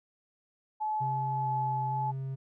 sine tone with tremolo, 859 Hz, A5, 42 cents flat, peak -28 dBFS, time 0.8-2.12 s, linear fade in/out 20 ms, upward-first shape triangle, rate 1.6 Hz, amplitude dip 25%
triangle tone with vibrato, 132.9 Hz, C3, 27 cents sharp, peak -31 dBFS, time 1-2.36 s, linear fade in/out 20 ms, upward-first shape square, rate 1.1 Hz, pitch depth 14 cents each way
effects none

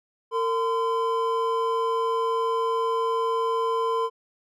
triangle tone pair together, 455.7 / 1023 Hz, A#4 / C6, -39 / -39 cents, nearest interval octave + major second, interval 1400 cents, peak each -23 dBFS, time 0.31-4.1 s, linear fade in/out 50 ms, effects none

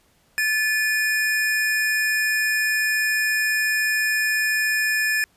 square tone pair together, 1739.4 / 2450 Hz, A6 / D#7, -20 / -27 cents, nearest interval tritone, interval 593 cents, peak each -21 / -26 dBFS, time 0.38-5.24 s, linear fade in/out 0 ms, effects pink hiss -61 dBFS RMS until 5.36 s + resampled to 32000 Hz

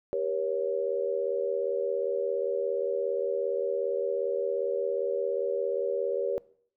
sine chord, G diminished, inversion none, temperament equal with one note detuned, 392 / 477.1 / 554.4 Hz, G4 / Bb4 / Db5, 0 / +40 / 0 cents, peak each -32 / -31 / -30 dBFS, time 0.13-6.38 s, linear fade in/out 0 ms, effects noise-tail reverb RT60 0.6 s tail -22 dB re dry

